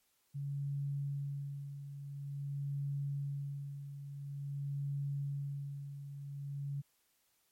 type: tone with tremolo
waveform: sine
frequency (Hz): 141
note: C#3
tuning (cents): +30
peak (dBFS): -34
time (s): 0.34-6.82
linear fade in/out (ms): 20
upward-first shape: sine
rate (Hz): 0.48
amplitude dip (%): 65
effects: white hiss -75 dBFS RMS until 7.51 s + MP3 64 kbps